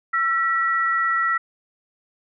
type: tone pair together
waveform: sine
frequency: 1341.8 / 1928 Hz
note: E6 / B6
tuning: +30 / -42 cents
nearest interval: tritone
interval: 628 cents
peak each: -20 / -22 dBFS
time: 0.13-1.38 s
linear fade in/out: 10 ms
effects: none